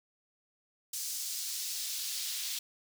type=noise with high-pass filter sweep; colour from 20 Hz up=pink; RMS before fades=-37 dBFS; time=0.93-2.59 s; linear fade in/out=5 ms; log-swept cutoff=5900 to 3800 Hz; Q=1.3; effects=none